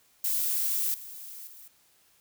violet noise with level steps, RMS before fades -28 / -43 / -49 dBFS, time 0.24-1.68 s, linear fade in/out 5 ms, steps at 0.94 / 1.47 s, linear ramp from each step 2 ms, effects white hiss -64 dBFS RMS until 2.2 s

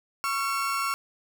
35% pulse tone pair together, 1108.7 / 1358.5 Hz, C#6 / F6, 0 / -48 cents, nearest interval major third, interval 352 cents, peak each -27 dBFS, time 0.24-0.94 s, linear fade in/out 0 ms, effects none

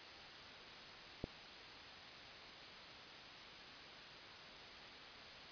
click, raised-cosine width 2 ms, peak -27 dBFS, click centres 1.241 s, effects white hiss -53 dBFS RMS until 5.51 s + resampled to 11025 Hz

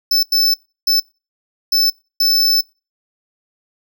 square tone bursts at uneven times, 5274 Hz, E8, in tune, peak -12 dBFS, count 5, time 0.11-0.23 / 0.32-0.54 / 0.87-1 / 1.72-1.9 / 2.2-2.61 s, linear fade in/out 5 ms, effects noise-tail reverb RT60 0.3 s tail -23 dB re dry

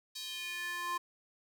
square tone with high-pass filter sweep, 350 Hz, F4, 4 cents sharp, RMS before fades -39 dBFS, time 0.15-0.98 s, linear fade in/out 10 ms, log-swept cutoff 4300 to 990 Hz, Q 2.9, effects none

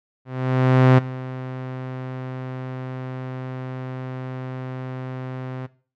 sawtooth tone with ADSR envelope, 129.1 Hz, C3, 23 cents flat, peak -6 dBFS, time 0.25-5.67 s, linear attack 730 ms, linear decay 13 ms, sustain -19 dB, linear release 17 ms, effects noise-tail reverb RT60 0.4 s tail -18 dB re dry + low-pass 2000 Hz 12 dB/octave

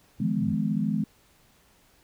sine linear two-way sweep, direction up then down, 73.42 to 176 to 73.8 Hz, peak -33 dBFS, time 0.18-0.56 s, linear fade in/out 50 ms, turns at 0.27 s
sine chord, F half-diminished seventh, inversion third, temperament just, 157.15 / 174.61 / 209.5 / 251.4 Hz, Eb3 / F3 / Ab3 / Cb4, +18 / 0 / +15 / +31 cents, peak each -30 / -32 / -26 / -31 dBFS, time 0.2-1.04 s, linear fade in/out 5 ms
effects pink hiss -61 dBFS RMS until 2.03 s

